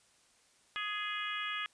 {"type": "harmonic tone with a mistuned harmonic", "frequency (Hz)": 415.3, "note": "G#4", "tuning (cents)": 0, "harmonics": [3, 4, 5, 6, 7, 8], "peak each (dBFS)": [-40, -41, -42, -43, -43, -44], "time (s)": [0.76, 1.66], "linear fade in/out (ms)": 0, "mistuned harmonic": 4, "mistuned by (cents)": 20, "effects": ["white hiss -67 dBFS RMS until 1.73 s", "resampled to 22050 Hz"]}